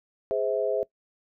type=chord; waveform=sine; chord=Ab augmented; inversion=none; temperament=just; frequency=415.3 / 519.1 / 648.9 Hz; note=Ab4 / C5 / E5; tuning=0 / -14 / -27 cents; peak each=-28 dBFS; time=0.31-0.83 s; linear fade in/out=0 ms; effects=noise-tail reverb RT60 0.1 s tail -20 dB re dry